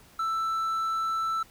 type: tone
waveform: triangle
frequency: 1325 Hz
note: E6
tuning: 9 cents sharp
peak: -24 dBFS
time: 0.19-1.43 s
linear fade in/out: 5 ms
effects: pink hiss -56 dBFS RMS until 1.5 s